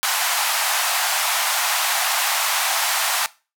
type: band-pass noise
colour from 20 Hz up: pink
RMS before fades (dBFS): -21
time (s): 0.03-3.26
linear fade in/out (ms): 0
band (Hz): 700 to 16000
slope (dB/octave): 48
effects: noise-tail reverb RT60 0.3 s tail -19 dB re dry